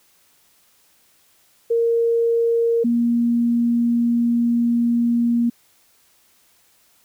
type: tone pair in turn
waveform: sine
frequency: 463.8 / 236.2 Hz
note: A#4 / A#3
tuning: -9 / +23 cents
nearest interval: octave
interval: 1168 cents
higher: first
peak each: -15 dBFS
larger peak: neither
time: 1.7-2.84 / 2.84-5.5 s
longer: second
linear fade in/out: 10 ms
effects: white hiss -58 dBFS RMS until 7.04 s